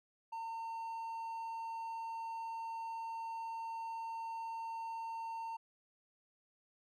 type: tone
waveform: triangle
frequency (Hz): 909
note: A#5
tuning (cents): -44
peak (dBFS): -38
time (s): 0.32-5.57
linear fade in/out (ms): 10
effects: none